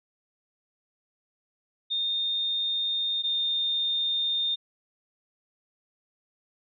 sine tone pair in turn, 3652 / 3638 Hz, A#7 / A#7, -36 / -43 cents, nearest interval unison, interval 7 cents, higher first, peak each -25 / -24 dBFS, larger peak second, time 1.9-3.23 / 3.23-4.56 s, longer neither, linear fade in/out 20 ms, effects none

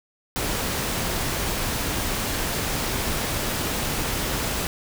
pink noise, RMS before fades -26 dBFS, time 0.36-4.67 s, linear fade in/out 0 ms, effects none

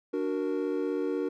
triangle chord, D augmented, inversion none, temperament equal, 293.7 / 370 / 466.2 Hz, D4 / F#4 / A#4, 0 / 0 / 0 cents, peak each -30 dBFS, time 0.13-1.29 s, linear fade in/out 10 ms, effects none

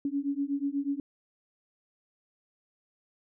sine beating tone pair, 277.2 / 285.4 Hz, C#4 / D4, 0 / -49 cents, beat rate 8.2 Hz, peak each -31 dBFS, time 0.05-1 s, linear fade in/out 2 ms, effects none

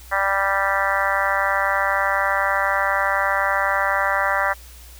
harmonic tone, 196 Hz, G3, in tune, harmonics 3 / 4 / 5 / 6 / 7 / 8 / 9 / 10, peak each -26 / -26 / -26 / -26 / -26 / -26 / -26 / -26 dBFS, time 0.11-4.54 s, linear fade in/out 20 ms, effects added 60 Hz sine -41 dBFS peak until 4.99 s + white hiss -46 dBFS RMS until 4.99 s

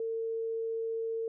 sine tone, 452.5 Hz, A4, 48 cents sharp, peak -31 dBFS, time 0-1.28 s, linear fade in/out 2 ms, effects none

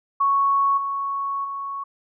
sine tone with level steps, 1108.7 Hz, C#6, in tune, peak -16 / -23 / -27 dBFS, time 0.2-1.84 s, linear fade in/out 10 ms, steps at 0.77 / 1.44 s, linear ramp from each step 10 ms, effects none

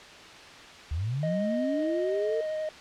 sine linear sweep, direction up, 69.3 to 461.5 Hz, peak -27 dBFS, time 0.91-2.41 s, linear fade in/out 5 ms
triangle tone with vibrato, 622.3 Hz, D#5, in tune, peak -27 dBFS, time 1.23-2.69 s, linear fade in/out 2 ms, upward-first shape sine, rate 11 Hz, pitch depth 10 cents each way
effects white hiss -46 dBFS RMS until 2.8 s + low-pass 4000 Hz 12 dB/octave

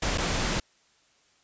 pink noise with dropouts, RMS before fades -27 dBFS, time 0.02-0.6 s, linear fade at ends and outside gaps 5 ms, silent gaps 0.176-0.181 s, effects white hiss -64 dBFS RMS until 1.43 s + resampled to 16000 Hz

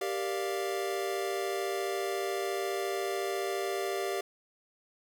square chord, G minor seventh, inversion none, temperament equal, 392 / 466.2 / 587.3 / 698.5 Hz, G4 / Bb4 / D5 / F5, 0 / 0 / 0 / 0 cents, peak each -34 / -40 / -40 / -38 dBFS, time 0.01-4.21 s, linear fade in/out 5 ms, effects none

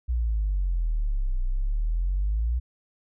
sine exponential two-way sweep, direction down then up, 61.74 to 30.1 to 61.74 Hz, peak -21 dBFS, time 0.08-2.6 s, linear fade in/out 20 ms, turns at 1.42 s, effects tanh soft clip ceiling -18 dBFS

